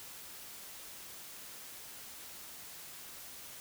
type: silence
effects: white hiss -49 dBFS RMS until 3.6 s